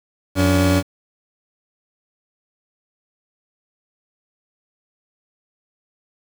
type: tone pair together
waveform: 30% pulse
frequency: 89.1 / 285.3 Hz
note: F2 / C#4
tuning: +35 / +50 cents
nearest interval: octave + minor sixth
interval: 2015 cents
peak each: -14 dBFS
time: 0.35-0.83 s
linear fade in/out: 50 ms
effects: 7-bit